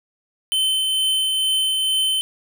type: tone with tremolo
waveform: square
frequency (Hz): 3070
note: G7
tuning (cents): -37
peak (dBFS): -17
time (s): 0.52-2.21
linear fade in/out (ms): 0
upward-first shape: triangle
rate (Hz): 2.2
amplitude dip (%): 25
effects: none